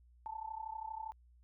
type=tone with amplitude modulation; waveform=sine; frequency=880 Hz; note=A5; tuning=in tune; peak=-37 dBFS; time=0.26-1.12 s; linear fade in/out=0 ms; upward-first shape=sine; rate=32.5 Hz; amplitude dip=85%; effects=added 60 Hz sine -61 dBFS peak until 1.43 s